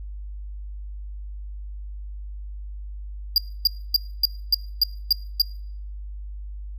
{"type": "tone bursts", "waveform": "square", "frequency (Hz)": 4814, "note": "D8", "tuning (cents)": 42, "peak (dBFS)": -14, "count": 8, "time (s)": [3.36, 5.418], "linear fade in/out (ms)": 2, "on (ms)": 21, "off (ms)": 270, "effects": ["noise-tail reverb RT60 0.6 s tail -24 dB re dry", "added 50 Hz sine -32 dBFS peak until 6.78 s"]}